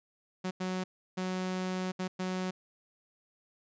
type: tone bursts at uneven times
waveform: sawtooth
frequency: 185 Hz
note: F#3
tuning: in tune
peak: -28 dBFS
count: 5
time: 0.44-0.51 / 0.6-0.84 / 1.17-1.92 / 1.99-2.08 / 2.19-2.51 s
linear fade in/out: 10 ms
effects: resampled to 16000 Hz